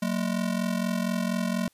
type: ring-modulated tone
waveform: square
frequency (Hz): 207.7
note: G#3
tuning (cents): 0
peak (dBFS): -23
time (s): 0.02-1.68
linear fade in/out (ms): 2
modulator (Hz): 22.1
effects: white hiss -66 dBFS RMS until 1.73 s + resampled to 32000 Hz